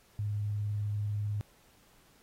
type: tone with vibrato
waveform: sine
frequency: 103.83 Hz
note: G#2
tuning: in tune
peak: -30 dBFS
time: 0.19-1.41 s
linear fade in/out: 0 ms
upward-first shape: sine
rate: 20 Hz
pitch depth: 39 cents each way
effects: pink hiss -64 dBFS RMS until 2.22 s + AAC 48 kbps